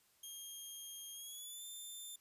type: tone with pitch glide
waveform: 10% pulse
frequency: 3229 to 3562 Hz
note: G#7 to A7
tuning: -49 to +21 cents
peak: -40 dBFS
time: 0.23-2.16 s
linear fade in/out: 5 ms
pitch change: +170 cents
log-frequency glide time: 1.13-1.65 s
effects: white hiss -72 dBFS RMS until 2.2 s + resampled to 32000 Hz